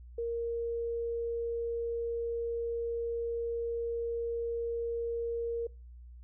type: tone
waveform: sine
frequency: 466.2 Hz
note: A#4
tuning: in tune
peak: -31 dBFS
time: 0.18-5.67 s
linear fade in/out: 5 ms
effects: noise-tail reverb RT60 0.3 s tail -25 dB re dry + added 60 Hz sine -47 dBFS peak until 6.23 s